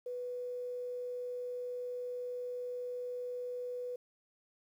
sine tone with quantisation, 493.9 Hz, B4, in tune, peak -37 dBFS, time 0.06-3.96 s, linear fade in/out 5 ms, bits 11, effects none

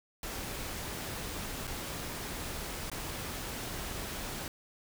pink noise with dropouts, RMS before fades -39 dBFS, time 0.23-4.48 s, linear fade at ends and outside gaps 2 ms, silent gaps 1.671-1.675 / 2.9-2.916 s, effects none

